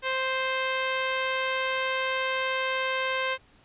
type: tone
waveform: 10% pulse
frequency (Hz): 523.3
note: C5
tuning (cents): 0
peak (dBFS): -17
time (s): 0.02-3.38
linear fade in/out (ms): 50
effects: pink hiss -59 dBFS RMS until 3.64 s + resampled to 8000 Hz